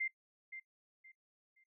sine tone with echo, 2093 Hz, C7, in tune, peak -34 dBFS, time 0-0.08 s, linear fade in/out 10 ms, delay 520 ms, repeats 3, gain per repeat -11 dB, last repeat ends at 1.64 s, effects noise-tail reverb RT60 0.1 s tail -18 dB re dry

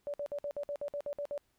sine tone bursts, 577 Hz, D5, 31 cents flat, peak -34 dBFS, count 11, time 0.07-1.378 s, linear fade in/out 0 ms, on 68 ms, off 56 ms, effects pink hiss -75 dBFS RMS until 1.58 s

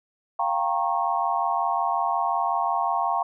sine chord, G half-diminished seventh, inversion third, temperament equal with one note detuned, 698.5 / 784 / 932.3 / 1090.9 Hz, F5 / G5 / Bb5 / Db6, 0 / 0 / 0 / -28 cents, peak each -27 dBFS, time 0.39-3.23 s, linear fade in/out 5 ms, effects none

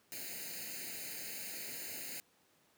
white noise with comb filter, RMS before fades -44 dBFS, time 0.12-2.2 s, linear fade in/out 0 ms, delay 0.44 ms, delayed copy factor +0.95, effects pink hiss -70 dBFS RMS until 2.77 s + high-pass 150 Hz 12 dB/octave

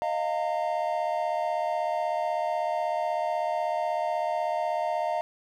triangle chord, Eb suspended second, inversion none, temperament equal with one note detuned, 622.3 / 698.5 / 913.7 Hz, Eb5 / F5 / Bb5, 0 / 0 / -35 cents, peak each -28 / -27 / -30 dBFS, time 0.02-5.21 s, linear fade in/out 0 ms, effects none

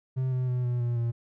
triangle tone with pitch steps, 130 / 127.4 / 124.85 / 122.35 / 119.9 / 117.5 Hz, C3 / C3 / B2 / B2 / A#2 / A#2, -11 / -46 / +19 / -16 / +49 / +14 cents, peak -23 dBFS, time 0.16-1.12 s, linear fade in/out 20 ms, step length 160 ms, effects none

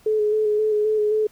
sine tone with vibrato, 426.5 Hz, G#4, 46 cents sharp, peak -17 dBFS, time 0.06-1.27 s, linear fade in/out 5 ms, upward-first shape square, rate 3.8 Hz, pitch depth 21 cents each way, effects pink hiss -55 dBFS RMS until 1.31 s

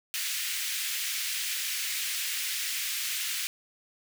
pink high-pass noise, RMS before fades -32 dBFS, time 0.14-3.47 s, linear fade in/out 0 ms, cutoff 2000 Hz, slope 24 dB/octave, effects none

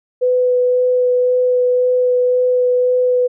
sine tone with vibrato, 499 Hz, B4, 18 cents sharp, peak -11 dBFS, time 0.21-3.28 s, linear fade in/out 20 ms, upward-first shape sine, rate 1.9 Hz, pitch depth 9 cents each way, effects none

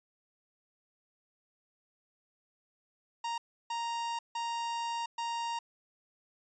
45% pulse tone bursts at uneven times, 932.3 Hz, A#5, in tune, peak -33 dBFS, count 4, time 3.24-3.38 / 3.7-4.19 / 4.35-5.06 / 5.18-5.59 s, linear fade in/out 5 ms, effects resampled to 16000 Hz

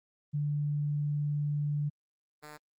sine / 5% pulse tone pair in turn, 146.83 / 150.44 Hz, D3 / D3, 0 / +42 cents, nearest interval unison, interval 42 cents, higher second, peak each -28 / -34 dBFS, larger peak first, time 0.33-1.9 / 2.42-2.58 s, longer first, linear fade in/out 20 ms, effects Opus 24 kbps

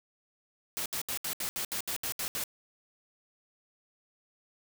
white noise bursts, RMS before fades -34 dBFS, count 11, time 0.77-2.438 s, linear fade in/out 0 ms, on 88 ms, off 70 ms, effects none

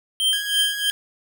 square tone with tremolo, 3139 Hz, G7, 2 cents sharp, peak -16 dBFS, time 0.2-0.9 s, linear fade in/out 0 ms, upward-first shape triangle, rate 3.1 Hz, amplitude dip 100%
sawtooth tone, 1651 Hz, G#6, 11 cents flat, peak -23 dBFS, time 0.33-0.91 s, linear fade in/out 0 ms
effects none

